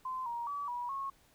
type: tone with pitch steps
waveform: sine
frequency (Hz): 1032 / 943 / 1145 / 969 / 1093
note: C6 / A#5 / D6 / B5 / C#6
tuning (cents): -24 / +20 / -44 / -33 / -25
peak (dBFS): -35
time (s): 0.05-1.1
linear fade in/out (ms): 5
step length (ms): 210
effects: pink hiss -66 dBFS RMS until 1.34 s